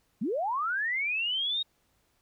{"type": "linear sweep", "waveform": "sine", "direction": "up", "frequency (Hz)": [174.61, 3777], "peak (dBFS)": -27, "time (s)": [0.21, 1.63], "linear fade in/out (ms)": 10, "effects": ["pink hiss -71 dBFS RMS until 2.21 s"]}